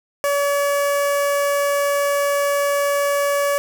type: tone with notch filter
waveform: sawtooth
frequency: 569 Hz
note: C#5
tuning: 45 cents sharp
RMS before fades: -19 dBFS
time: 0.24-3.58 s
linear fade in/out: 0 ms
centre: 3800 Hz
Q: 1.2
effects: 7-bit